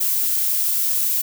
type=noise; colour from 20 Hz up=violet; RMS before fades=-20 dBFS; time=0-1.22 s; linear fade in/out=10 ms; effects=none